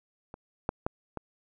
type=clicks; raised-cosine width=1 ms; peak=-28 / -13 / -14 / -21 dBFS; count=4; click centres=0.341 / 0.691 / 0.865 / 1.173 s; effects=none